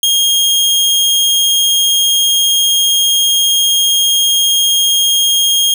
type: tone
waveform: sawtooth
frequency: 3243 Hz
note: G#7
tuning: 42 cents flat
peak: -6 dBFS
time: 0.03-5.74 s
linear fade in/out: 2 ms
effects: none